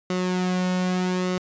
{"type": "tone with flanger", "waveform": "sawtooth", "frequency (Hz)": 182.6, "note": "F#3", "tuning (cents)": -23, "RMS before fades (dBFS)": -24, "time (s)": [0.1, 1.38], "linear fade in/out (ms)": 2, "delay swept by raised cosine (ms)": [1.2, 2.5], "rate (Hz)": 0.81, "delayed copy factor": -0.55, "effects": ["resampled to 16000 Hz"]}